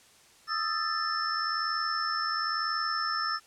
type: tone cluster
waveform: sine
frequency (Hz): 1248 / 1329 / 1762 / 5290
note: D#6 / E6 / A6 / E8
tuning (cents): +5 / +14 / +2 / +5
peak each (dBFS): -33 / -33 / -34 / -33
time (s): 0.47-3.4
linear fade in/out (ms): 50
effects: white hiss -58 dBFS RMS until 3.46 s + low-pass 9000 Hz 12 dB/octave